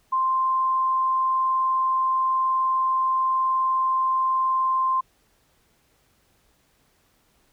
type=tone; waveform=sine; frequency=1046.5 Hz; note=C6; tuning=in tune; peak=-19 dBFS; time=0.12-5.01 s; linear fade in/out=10 ms; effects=pink hiss -64 dBFS RMS until 7.52 s